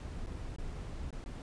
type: noise with dropouts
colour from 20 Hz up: brown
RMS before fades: -41 dBFS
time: 0-1.42 s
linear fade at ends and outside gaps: 1 ms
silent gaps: 0.263-0.269 / 0.562-0.584 / 1.106-1.127 / 1.241-1.26 s
effects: resampled to 22050 Hz